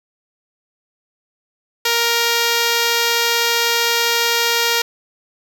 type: tone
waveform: 5% pulse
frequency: 467.8 Hz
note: A#4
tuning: 6 cents sharp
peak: -3 dBFS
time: 1.85-4.82 s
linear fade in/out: 5 ms
effects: none